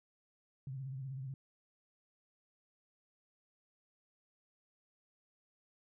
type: tone with vibrato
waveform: sine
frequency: 133.2 Hz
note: C3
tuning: 31 cents sharp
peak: -40 dBFS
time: 0.67-1.34 s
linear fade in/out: 2 ms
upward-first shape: sine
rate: 16 Hz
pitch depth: 77 cents each way
effects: none